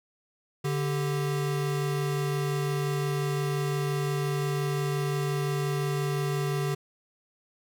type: tone pair together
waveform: square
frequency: 145.28 / 390.1 Hz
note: D3 / G4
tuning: -18 / -8 cents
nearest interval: octave + perfect fourth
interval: 1710 cents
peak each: -28 / -33 dBFS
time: 0.64-6.75 s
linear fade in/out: 10 ms
effects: none